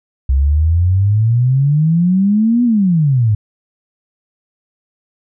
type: exponential two-way sweep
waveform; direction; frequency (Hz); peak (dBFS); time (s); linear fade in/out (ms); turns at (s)
sine; up then down; 64.8 to 246.9 to 101.6; -9; 0.29-3.35; 5; 2.64
effects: none